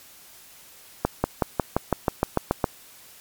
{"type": "accelerating click train", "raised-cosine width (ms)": 1, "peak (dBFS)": -5, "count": 11, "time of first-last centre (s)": [1.05, 2.642], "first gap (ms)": 190, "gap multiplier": 0.96, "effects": ["white hiss -49 dBFS RMS until 3.2 s", "MP3 96 kbps"]}